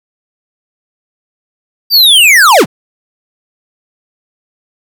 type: linear sweep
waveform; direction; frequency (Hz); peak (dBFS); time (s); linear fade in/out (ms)
square; down; 4759 to 92.7; -3; 1.9-2.66; 50
effects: none